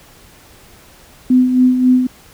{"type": "tone with tremolo", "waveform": "sine", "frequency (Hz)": 253.4, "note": "B3", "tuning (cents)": 45, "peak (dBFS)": -6, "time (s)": [1.3, 2.07], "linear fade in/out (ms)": 5, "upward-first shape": "sine", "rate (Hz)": 3.7, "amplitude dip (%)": 55, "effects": ["pink hiss -44 dBFS RMS until 2.33 s"]}